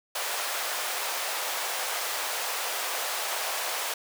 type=high-pass noise; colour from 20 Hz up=pink; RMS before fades=-31 dBFS; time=0.15-3.94 s; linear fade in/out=5 ms; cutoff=570 Hz; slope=24 dB/octave; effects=none